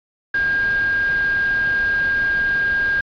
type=tone in noise; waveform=sine; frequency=1613 Hz; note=G6; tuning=49 cents sharp; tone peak=-16 dBFS; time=0.34-3.01 s; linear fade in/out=5 ms; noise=pink; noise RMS=-33 dBFS; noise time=0.34-3.01 s; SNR=+14 dB; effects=resampled to 11025 Hz